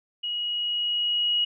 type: tone with level ramp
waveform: sine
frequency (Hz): 2900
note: F#7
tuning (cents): -35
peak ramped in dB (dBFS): -27 to -20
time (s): 0.23-1.45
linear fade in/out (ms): 10
effects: none